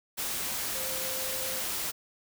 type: tone in noise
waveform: sine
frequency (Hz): 523.3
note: C5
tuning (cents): 0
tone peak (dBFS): -40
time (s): 0.74-1.61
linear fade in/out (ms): 20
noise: white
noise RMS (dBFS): -33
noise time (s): 0.17-1.92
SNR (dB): -10
effects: none